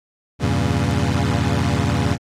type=chord; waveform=25% pulse; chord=E diminished seventh; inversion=none; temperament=equal; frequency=82.41 / 98 / 116.54 / 138.59 Hz; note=E2 / G2 / Bb2 / Db3; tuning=0 / 0 / 0 / 0 cents; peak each=-19 dBFS; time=0.39-2.18 s; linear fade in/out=50 ms; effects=low-pass 8000 Hz 12 dB/octave + AAC 48 kbps